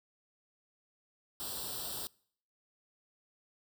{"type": "noise with comb filter", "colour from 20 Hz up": "white", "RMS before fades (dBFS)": -40, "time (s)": [1.4, 2.07], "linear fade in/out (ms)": 0, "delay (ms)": 0.23, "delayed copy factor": 0.9, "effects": ["noise-tail reverb RT60 0.6 s tail -25 dB re dry"]}